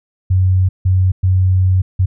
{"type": "tone bursts at uneven times", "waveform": "sine", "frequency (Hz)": 93, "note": "F#2", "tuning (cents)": 9, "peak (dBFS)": -9, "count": 4, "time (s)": [[0.3, 0.69], [0.85, 1.12], [1.23, 1.82], [1.99, 2.06]], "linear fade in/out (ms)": 10, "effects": []}